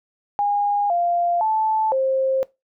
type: tone with pitch steps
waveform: sine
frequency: 817 / 695 / 874 / 530 Hz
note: G#5 / F5 / A5 / C5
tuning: -29 / -9 / -12 / +22 cents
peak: -17 dBFS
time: 0.39-2.43 s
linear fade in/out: 0 ms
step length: 510 ms
effects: noise-tail reverb RT60 0.2 s tail -20 dB re dry